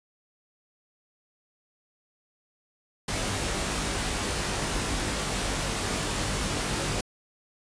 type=noise with comb filter; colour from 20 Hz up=pink; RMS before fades=-29 dBFS; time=3.08-7.01 s; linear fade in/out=5 ms; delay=20 ms; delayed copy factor=+0.65; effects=resampled to 22050 Hz